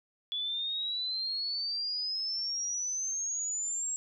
sine exponential sweep, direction up, 3417 to 7630 Hz, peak -31 dBFS, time 0.32-3.96 s, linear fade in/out 0 ms, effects none

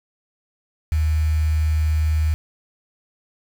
sine tone with quantisation, 77.78 Hz, D#2, in tune, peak -16 dBFS, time 0.92-2.34 s, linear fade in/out 0 ms, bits 6, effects none

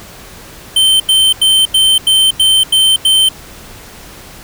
square tone bursts, 3101 Hz, G7, 19 cents flat, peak -7 dBFS, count 8, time 0.76-3.289 s, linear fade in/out 5 ms, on 240 ms, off 87 ms, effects pink hiss -34 dBFS RMS until 4.43 s

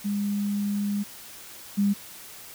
sine tone pair in turn, 203.5 / 201.4 Hz, G#3 / G3, -35 / +47 cents, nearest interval unison, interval 18 cents, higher first, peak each -24 / -19 dBFS, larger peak second, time 0.04-1.04 / 1.77-1.94 s, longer first, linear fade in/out 20 ms, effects white hiss -44 dBFS RMS until 2.54 s

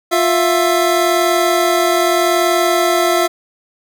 25% pulse tone pair together, 351.9 / 663 Hz, F4 / E5, +13 / +10 cents, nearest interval major seventh, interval 1097 cents, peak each -11 dBFS, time 0.11-3.28 s, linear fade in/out 20 ms, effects none

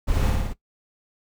brown noise with echo, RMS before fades -22 dBFS, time 0.07-0.31 s, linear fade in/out 20 ms, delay 57 ms, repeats 4, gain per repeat -2 dB, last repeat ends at 0.538 s, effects noise-tail reverb RT60 0.1 s tail -17 dB re dry

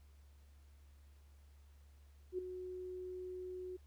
sine tone with ADSR envelope, 366.6 Hz, F#4, 16 cents flat, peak -34 dBFS, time 2.32-3.77 s, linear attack 65 ms, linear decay 6 ms, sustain -9 dB, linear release 12 ms, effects added 71 Hz sine -59 dBFS peak until 3.86 s + pink hiss -74 dBFS RMS until 3.86 s

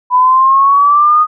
sine exponential sweep, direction up, 990 to 1244.5 Hz, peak -5 dBFS, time 0.1-1.27 s, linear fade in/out 50 ms, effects none

